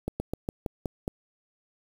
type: slowing click train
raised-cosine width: 2 ms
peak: -16 dBFS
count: 7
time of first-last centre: 0.08-1.079 s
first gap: 120 ms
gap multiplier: 1.13
effects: 7-bit